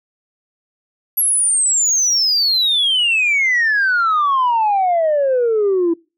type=exponential sweep; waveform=sine; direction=down; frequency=11570 to 328 Hz; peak=-11 dBFS; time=1.17-5.94 s; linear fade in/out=10 ms; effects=noise-tail reverb RT60 0.3 s tail -24 dB re dry + tanh soft clip ceiling -10 dBFS